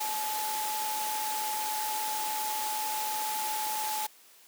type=tone in noise; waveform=sine; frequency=859 Hz; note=A5; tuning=42 cents flat; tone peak=-32 dBFS; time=0-4.07 s; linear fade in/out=10 ms; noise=white; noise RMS=-35 dBFS; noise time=0-4.07 s; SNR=0 dB; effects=white hiss -57 dBFS RMS until 4.47 s + high-pass 300 Hz 12 dB/octave